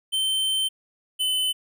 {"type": "tone pair in turn", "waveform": "square", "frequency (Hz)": [3100, 3029], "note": ["G7", "F#7"], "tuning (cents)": [-20, 40], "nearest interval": "unison", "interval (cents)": 40, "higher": "first", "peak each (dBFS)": [-22, -22], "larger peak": "neither", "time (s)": [[0.12, 0.69], [1.19, 1.53]], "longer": "first", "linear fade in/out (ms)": 20, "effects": []}